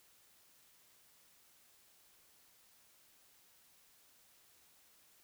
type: silence
effects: white hiss -67 dBFS RMS until 5.23 s